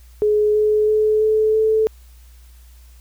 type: tone with pitch steps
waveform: sine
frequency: 421.7 / 425.6 / 429.6 / 433.6 / 437.6 Hz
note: G#4 / G#4 / A4 / A4 / A4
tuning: +26 / +42 / -41 / -25 / -9 cents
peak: -13 dBFS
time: 0.22-1.87 s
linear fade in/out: 0 ms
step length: 330 ms
effects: added 60 Hz sine -42 dBFS peak until 3 s + white hiss -55 dBFS RMS until 3 s